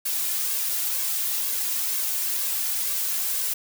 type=noise with flanger; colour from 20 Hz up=blue; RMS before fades=-26 dBFS; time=0.05-3.54 s; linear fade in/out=10 ms; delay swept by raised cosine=1.8 to 2.9 ms; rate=2.1 Hz; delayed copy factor=+0.55; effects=none